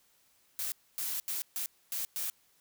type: noise bursts at uneven times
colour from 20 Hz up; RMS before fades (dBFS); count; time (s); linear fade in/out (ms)
blue; -35; 6; 0.59-0.72 / 0.98-1.2 / 1.28-1.42 / 1.56-1.66 / 1.92-2.05 / 2.16-2.3; 0
effects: white hiss -68 dBFS RMS until 2.6 s